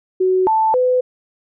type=tone with pitch steps; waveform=sine; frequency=372.4 / 881 / 504 Hz; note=F#4 / A5 / B4; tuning=+11 / +2 / +35 cents; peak=-12 dBFS; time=0.2-1.01 s; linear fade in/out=10 ms; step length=270 ms; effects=none